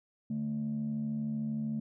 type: tone pair together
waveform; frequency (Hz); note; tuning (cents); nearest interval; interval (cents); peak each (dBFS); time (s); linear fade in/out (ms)
sine; 147.72 / 220.9; D3 / A3; +10 / +7; perfect fifth; 697; -37 / -31; 0.3-1.8; 5
effects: tanh soft clip ceiling -27 dBFS